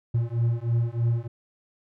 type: beating tone pair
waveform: triangle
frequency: 115.8 / 119 Hz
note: A#2 / A#2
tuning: -11 / +36 cents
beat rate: 3.2 Hz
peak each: -23 dBFS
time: 0.14-1.28 s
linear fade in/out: 10 ms
effects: none